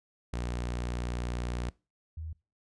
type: tone pair in turn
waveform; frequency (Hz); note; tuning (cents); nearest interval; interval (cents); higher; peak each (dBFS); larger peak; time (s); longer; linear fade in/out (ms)
sawtooth / sine; 60.1 / 79.72; B1 / D#2; -46 / +43; perfect fourth; 489; second; -28 / -36; first; 0.33-1.7 / 2.17-2.33; first; 5
effects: noise-tail reverb RT60 0.3 s tail -23 dB re dry + resampled to 22050 Hz